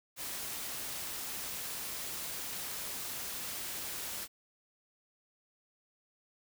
white noise, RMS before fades -40 dBFS, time 0.16-4.28 s, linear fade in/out 50 ms, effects none

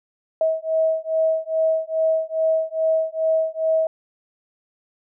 sine beating tone pair, 640 / 642.4 Hz, D#5 / E5, +49 / -45 cents, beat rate 2.4 Hz, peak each -21 dBFS, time 0.41-3.87 s, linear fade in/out 2 ms, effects none

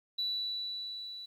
sine tone with level ramp, 3951 Hz, B7, in tune, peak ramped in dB -29 to -42 dBFS, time 0.18-1.26 s, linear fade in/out 10 ms, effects tanh soft clip ceiling -26 dBFS + 11-bit

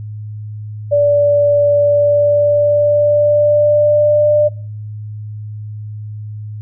sine tone with pitch glide, 580 to 596.3 Hz, D5 to D5, -22 to +26 cents, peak -8 dBFS, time 0.91-4.49 s, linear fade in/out 20 ms, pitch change +48 cents, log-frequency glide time 1.77-4.35 s, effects noise-tail reverb RT60 0.5 s tail -20 dB re dry + added 106 Hz sine -24 dBFS peak until 6.61 s

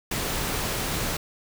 pink noise, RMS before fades -28 dBFS, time 0.11-1.17 s, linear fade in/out 5 ms, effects none

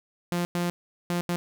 sawtooth tone bursts at uneven times, 174.61 Hz, F3, in tune, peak -21 dBFS, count 4, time 0.32-0.45 / 0.55-0.7 / 1.1-1.21 / 1.29-1.36 s, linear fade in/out 0 ms, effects none

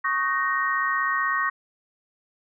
sine chord, Eb dominant seventh, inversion third, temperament equal with one note detuned, 1108.7 / 1244.5 / 1527.8 / 1864.7 Hz, Db6 / Eb6 / G6 / Bb6, 0 / 0 / -45 / 0 cents, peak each -25 / -31 / -31 / -25 dBFS, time 0.04-1.5 s, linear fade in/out 10 ms, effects none

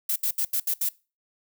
violet noise bursts at uneven times, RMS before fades -25 dBFS, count 6, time 0.09-0.16 / 0.23-0.31 / 0.38-0.45 / 0.53-0.6 / 0.67-0.74 / 0.81-0.89 s, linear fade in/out 5 ms, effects noise-tail reverb RT60 0.3 s tail -22 dB re dry

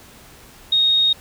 sine tone, 3729 Hz, A#7, in tune, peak -13 dBFS, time 0.72-1.13 s, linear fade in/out 5 ms, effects pink hiss -45 dBFS RMS until 1.2 s

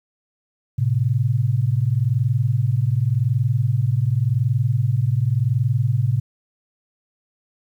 sine tone pair together, 110.41 / 131.3 Hz, A2 / C3, +6 / +6 cents, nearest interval minor third, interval 300 cents, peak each -19 dBFS, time 0.78-6.2 s, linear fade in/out 10 ms, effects 9-bit

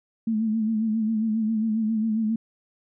sine tone with vibrato, 220 Hz, A3, in tune, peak -21 dBFS, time 0.27-2.36 s, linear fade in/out 5 ms, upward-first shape sine, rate 7.4 Hz, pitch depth 55 cents each way, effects none

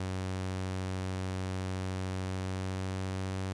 sawtooth tone with pitch glide, 93.6 to 94.85 Hz, F#2 to F#2, +20 to +43 cents, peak -29 dBFS, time 0-3.53 s, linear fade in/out 5 ms, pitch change +23 cents, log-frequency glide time 2.21-3.29 s, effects resampled to 22050 Hz + 11-bit

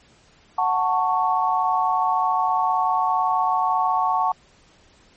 sine chord, F# minor, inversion none, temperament just, 740 / 888 / 1110 Hz, F#5 / A5 / C#6, 0 / +16 / +2 cents, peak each -22 dBFS, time 0.58-4.32 s, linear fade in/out 5 ms, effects pink hiss -55 dBFS RMS until 5.16 s + MP3 32 kbps

